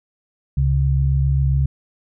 sine tone pair together, 69.3 / 136.69 Hz, C#2 / C#3, 0 / -24 cents, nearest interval octave, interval 1176 cents, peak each -17 dBFS, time 0.57-1.66 s, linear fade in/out 5 ms, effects none

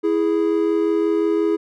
triangle tone pair together, 329.6 / 415.3 Hz, E4 / G#4, 0 / 0 cents, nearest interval major third, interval 400 cents, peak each -17 / -17 dBFS, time 0.03-1.57 s, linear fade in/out 20 ms, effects none

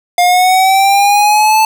square linear sweep, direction up, 705 to 880 Hz, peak -7 dBFS, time 0.18-1.65 s, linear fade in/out 2 ms, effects none

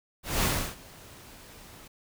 pink noise with ADSR envelope, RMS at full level -25 dBFS, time 0.23-1.88 s, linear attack 200 ms, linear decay 320 ms, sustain -24 dB, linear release 9 ms, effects none

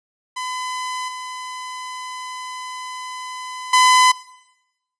sawtooth tone with level steps, 1011 Hz, B5, 40 cents sharp, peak -21 / -26 / -7 dBFS, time 0.36-4.12 s, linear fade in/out 10 ms, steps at 1.08 / 3.73 s, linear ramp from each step 5 ms, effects noise-tail reverb RT60 0.9 s tail -19 dB re dry + resampled to 22050 Hz

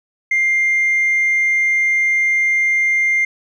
triangle tone with tanh clipping, 2100 Hz, C7, 6 cents sharp, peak -13 dBFS, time 0.31-3.25 s, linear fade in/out 5 ms, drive 5 dB, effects none

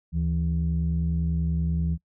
sine tone pair together, 74.61 / 164.81 Hz, D2 / E3, +28 / 0 cents, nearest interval octave + major second, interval 1372 cents, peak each -24 dBFS, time 0.12-1.98 s, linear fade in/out 50 ms, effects noise-tail reverb RT60 0.1 s tail -24 dB re dry + tanh soft clip ceiling -17 dBFS

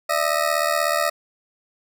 20% pulse ring-modulated tone, 631 Hz, D#5, 24 cents sharp, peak -11 dBFS, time 0.09-1.1 s, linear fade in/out 10 ms, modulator 38.2 Hz, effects none

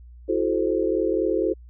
sine chord, F# half-diminished seventh, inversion third, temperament equal with one note detuned, 329.6 / 370 / 433.9 / 523.3 Hz, E4 / F#4 / A4 / C5, 0 / 0 / -24 / 0 cents, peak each -25 / -25 / -25 / -27 dBFS, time 0.28-1.54 s, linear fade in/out 20 ms, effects added 60 Hz sine -42 dBFS peak until 1.69 s

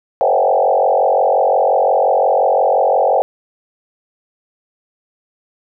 sine tone with frequency modulation, 653 Hz, E5, 17 cents flat, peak -10 dBFS, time 0.21-3.22 s, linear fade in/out 0 ms, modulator 45.7 Hz, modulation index 3.7, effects none

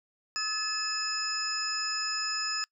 sine tone cluster, 1279 / 1723 / 2605 / 5110 / 7010 Hz, D#6 / A6 / E7 / D#8 / A8, +47 / -37 / -21 / +45 / -7 cents, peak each -37 / -37 / -40 / -31 / -39 dBFS, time 0.36-2.64 s, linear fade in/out 0 ms, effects noise-tail reverb RT60 0.1 s tail -25 dB re dry

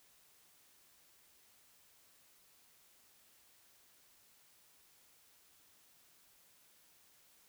silence, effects white hiss -67 dBFS RMS until 7.48 s

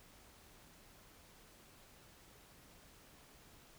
silence, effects pink hiss -62 dBFS RMS until 3.78 s

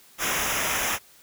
pink noise with comb filter, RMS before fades -26 dBFS, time 0.18-0.99 s, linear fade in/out 50 ms, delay 0.23 ms, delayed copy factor -0.8, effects white hiss -54 dBFS RMS until 1.22 s

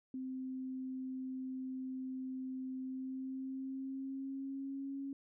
sine tone with pitch glide, 260 to 275 Hz, C4 to C#4, -11 to -14 cents, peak -39 dBFS, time 0.14-5.13 s, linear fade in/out 2 ms, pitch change +97 cents, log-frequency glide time 2.82-4.99 s, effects none

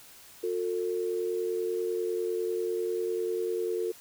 sine tone pair together, 360.2 / 450.3 Hz, F#4 / A4, -46 / +40 cents, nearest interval major third, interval 386 cents, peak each -31 / -30 dBFS, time 0.43-3.92 s, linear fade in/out 10 ms, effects white hiss -52 dBFS RMS until 4 s

